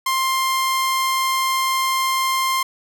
sawtooth tone, 1054 Hz, C6, 12 cents sharp, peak -14 dBFS, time 0.06-2.63 s, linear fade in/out 5 ms, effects none

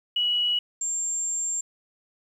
sine tone pair in turn, 2927 / 7376 Hz, F#7 / A#8, -19 / -19 cents, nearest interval octave + major third, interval 1600 cents, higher second, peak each -21 / -25 dBFS, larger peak first, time 0.16-0.59 / 0.81-1.61 s, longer second, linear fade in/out 5 ms, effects 9-bit

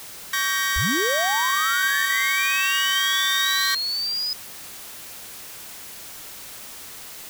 sawtooth chord, G diminished, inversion second, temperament just, 1128.9 / 1568 / 1881.6 Hz, Db6 / G6 / Bb6, +31 / 0 / +16 cents, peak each -24 / -22 / -21 dBFS, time 0.33-3.75 s, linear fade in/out 5 ms
sine linear sweep, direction up, 42.46 to 5030 Hz, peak -23 dBFS, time 0.76-4.33 s, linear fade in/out 0 ms
effects white hiss -39 dBFS RMS until 7.29 s

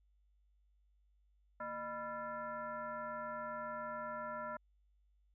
sine tone with frequency modulation, 987.8 Hz, B5, in tune, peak -40 dBFS, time 1.6-4.57 s, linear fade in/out 5 ms, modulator 378 Hz, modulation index 1.5, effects added 50 Hz sine -69 dBFS peak until 5.34 s

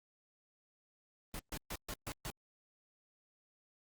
pink noise bursts, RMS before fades -42 dBFS, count 6, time 1.34-2.302 s, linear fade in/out 0 ms, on 52 ms, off 130 ms, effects Opus 32 kbps

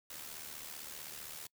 white noise with amplitude modulation, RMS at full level -44 dBFS, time 0.1-1.47 s, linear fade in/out 5 ms, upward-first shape sine, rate 75.5 Hz, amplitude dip 60%, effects noise-tail reverb RT60 0.1 s tail -25 dB re dry

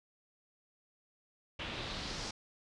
pink noise with low-pass filter sweep, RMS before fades -41 dBFS, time 1.59-2.31 s, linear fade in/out 5 ms, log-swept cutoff 3000 to 5700 Hz, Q 2.5, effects resampled to 24000 Hz

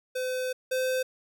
square tone pair in turn, 510 / 515 Hz, C5 / C5, -44 / -28 cents, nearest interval unison, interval 16 cents, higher second, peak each -29 / -26 dBFS, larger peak second, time 0.15-0.53 / 0.71-1.03 s, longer first, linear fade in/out 10 ms, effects none

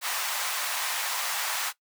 pink high-pass noise, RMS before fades -30 dBFS, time 0.01-1.73 s, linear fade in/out 50 ms, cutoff 810 Hz, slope 24 dB/octave, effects noise-tail reverb RT60 0.1 s tail -18 dB re dry

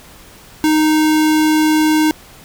square tone, 309.7 Hz, D#4, 8 cents flat, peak -11 dBFS, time 0.64-2.11 s, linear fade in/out 0 ms, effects pink hiss -41 dBFS RMS until 2.44 s

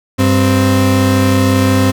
35% pulse tone pair together, 97.99 / 261.6 Hz, G2 / C4, 0 / 0 cents, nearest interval octave + perfect fourth, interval 1700 cents, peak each -10 dBFS, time 0.18-1.92 s, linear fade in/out 20 ms, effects none

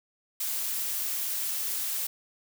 blue noise, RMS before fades -31 dBFS, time 0.4-2.07 s, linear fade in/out 5 ms, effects none

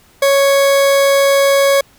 40% pulse tone, 554.4 Hz, C#5, in tune, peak -8 dBFS, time 0.22-1.81 s, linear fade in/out 5 ms, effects pink hiss -49 dBFS RMS until 1.98 s

